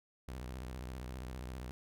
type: tone with vibrato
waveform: sawtooth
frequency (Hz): 63.1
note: B1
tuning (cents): +38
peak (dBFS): -38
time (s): 0.28-1.71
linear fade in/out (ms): 0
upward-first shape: sine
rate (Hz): 15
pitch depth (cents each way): 180
effects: none